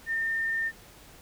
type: tone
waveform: sine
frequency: 1811 Hz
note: A6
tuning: 49 cents sharp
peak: -26 dBFS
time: 0.06-0.72 s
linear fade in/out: 50 ms
effects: pink hiss -52 dBFS RMS until 1.21 s